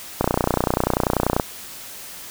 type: click train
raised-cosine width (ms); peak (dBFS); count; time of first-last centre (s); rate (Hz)
1; -3; 37; 0.21-1.398; 30.3
effects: white hiss -37 dBFS RMS until 2.3 s